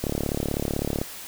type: click train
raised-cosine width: 2 ms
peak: -12 dBFS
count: 36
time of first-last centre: 0.04-1.015 s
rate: 35.9 Hz
effects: white hiss -39 dBFS RMS until 1.27 s